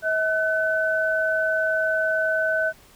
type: tone pair together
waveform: sine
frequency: 640.1 / 1511 Hz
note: D#5 / F#6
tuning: +49 / +36 cents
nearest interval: octave + minor third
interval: 1487 cents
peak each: -23 / -22 dBFS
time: 0.02-2.73 s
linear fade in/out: 50 ms
effects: pink hiss -52 dBFS RMS until 2.95 s